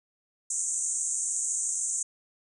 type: band-pass noise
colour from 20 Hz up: pink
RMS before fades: -30 dBFS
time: 0.5-2.03 s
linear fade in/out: 5 ms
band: 6400 to 8900 Hz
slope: 96 dB/octave
effects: none